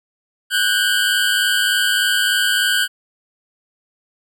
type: tone pair together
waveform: 25% pulse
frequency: 1480 / 1583.3 Hz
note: F#6 / G6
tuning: 0 / +17 cents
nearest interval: minor second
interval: 117 cents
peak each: -14 dBFS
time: 0.5-2.88 s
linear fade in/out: 50 ms
effects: none